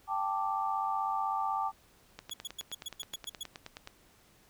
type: chord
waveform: sine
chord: G suspended second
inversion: none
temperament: equal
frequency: 784 / 880 / 1174.7 Hz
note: G5 / A5 / D6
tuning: 0 / 0 / 0 cents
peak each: -34 dBFS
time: 0.07-1.72 s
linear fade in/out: 50 ms
type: click train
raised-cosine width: 0.2 ms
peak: -25 dBFS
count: 17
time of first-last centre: 2.19-3.874 s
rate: 9.5 Hz
type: tone bursts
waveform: sawtooth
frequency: 3370 Hz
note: G#7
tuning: 25 cents sharp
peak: -33 dBFS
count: 9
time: 2.31-3.433 s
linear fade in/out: 5 ms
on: 27 ms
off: 110 ms
effects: pink hiss -63 dBFS RMS until 4.49 s